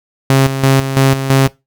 sawtooth tone with tremolo, 135 Hz, C#3, 45 cents flat, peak -3 dBFS, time 0.3-1.48 s, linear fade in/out 2 ms, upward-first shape square, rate 3 Hz, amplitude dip 65%, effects noise-tail reverb RT60 0.2 s tail -19 dB re dry

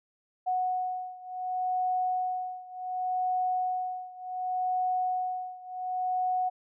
sine beating tone pair, 736 / 736.68 Hz, F#5 / F#5, -9 / -8 cents, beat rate 0.68 Hz, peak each -30 / -32 dBFS, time 0.46-6.5 s, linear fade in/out 20 ms, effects none

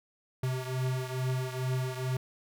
square beating tone pair, 128.2 / 130.5 Hz, C3 / C3, -35 / -4 cents, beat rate 2.3 Hz, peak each -32 / -36 dBFS, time 0.43-2.17 s, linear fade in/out 5 ms, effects none

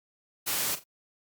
white noise with echo, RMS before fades -29 dBFS, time 0.46-0.76 s, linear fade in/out 20 ms, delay 41 ms, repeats 2, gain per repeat -13 dB, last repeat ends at 0.842 s, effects high-pass 100 Hz 12 dB/octave + Opus 48 kbps

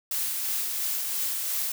blue noise with tremolo, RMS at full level -28 dBFS, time 0.11-1.72 s, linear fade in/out 2 ms, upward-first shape sine, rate 2.9 Hz, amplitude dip 25%, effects none

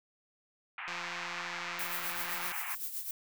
white band-pass noise, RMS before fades -41 dBFS, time 0.78-2.75 s, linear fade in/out 2 ms, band 800 to 2600 Hz, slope 48 dB/octave
click train, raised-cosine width 0.2 ms, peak -25 dBFS, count 286, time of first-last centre 0.88-2.518 s, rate 174 Hz
violet noise with tremolo, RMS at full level -36 dBFS, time 1.79-3.11 s, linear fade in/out 2 ms, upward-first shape triangle, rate 7.8 Hz, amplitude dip 70%
effects none

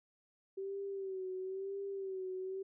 sine tone with vibrato, 384.2 Hz, G4, 35 cents flat, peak -38 dBFS, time 0.57-2.63 s, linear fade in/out 10 ms, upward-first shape sine, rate 1 Hz, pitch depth 55 cents each way, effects none

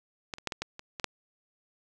clicks, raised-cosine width 0.2 ms, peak -17 / -27 / -13 / -17 / -15 / -24 / -20 / -10 dBFS, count 8, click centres 0.338 / 0.384 / 0.473 / 0.522 / 0.62 / 0.794 / 0.998 / 1.043 s, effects none

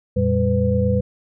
sine tone cluster, 87.4 / 115.7 / 197.8 / 500 Hz, F2 / A#2 / G3 / B4, +2 / -13 / +16 / +21 cents, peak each -21 dBFS, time 0.16-1.01 s, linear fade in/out 10 ms, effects none

